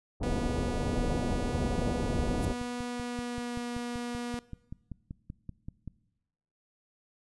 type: low-pass noise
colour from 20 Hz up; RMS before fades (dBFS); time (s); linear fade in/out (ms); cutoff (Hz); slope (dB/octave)
pink; -31; 0.2-2.54; 20; 670; 24
type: tone with pitch glide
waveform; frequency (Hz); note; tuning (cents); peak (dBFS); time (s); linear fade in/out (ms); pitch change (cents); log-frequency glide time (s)
sawtooth; 243.8 to 240.9; B3 to B3; -22 to -43; -30; 0.23-4.39; 0; -21; 2.82-3.63
type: click train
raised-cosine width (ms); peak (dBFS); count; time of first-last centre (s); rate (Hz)
5; -27; 20; 2.23-5.877; 5.21
type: noise with exponential growth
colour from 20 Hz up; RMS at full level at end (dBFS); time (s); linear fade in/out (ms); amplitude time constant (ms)
violet; -33; 2.35-2.45; 2; 21
effects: noise-tail reverb RT60 1.0 s tail -21 dB re dry + resampled to 24000 Hz